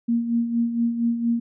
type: tone with tremolo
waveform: sine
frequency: 233.9 Hz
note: A#3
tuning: 6 cents sharp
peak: -17 dBFS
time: 0.08-1.4 s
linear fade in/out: 10 ms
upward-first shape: sine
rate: 4.3 Hz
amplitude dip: 60%
effects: none